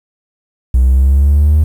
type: linear sweep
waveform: triangle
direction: up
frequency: 61.74 to 77.78 Hz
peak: -3 dBFS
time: 0.74-1.64 s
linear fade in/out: 5 ms
effects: tanh soft clip ceiling -1 dBFS + 7-bit